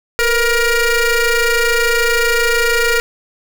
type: ring-modulated tone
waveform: 20% pulse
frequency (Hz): 474.7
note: A#4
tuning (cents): +31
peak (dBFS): -4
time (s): 0.19-3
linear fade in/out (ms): 0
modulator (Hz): 936
effects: none